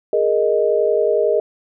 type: chord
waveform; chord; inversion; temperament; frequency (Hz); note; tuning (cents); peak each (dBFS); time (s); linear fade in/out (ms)
sine; Ab suspended second; none; equal; 415.3 / 466.2 / 622.3; Ab4 / Bb4 / Eb5; 0 / 0 / 0; -18; 0.13-1.4; 2
effects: none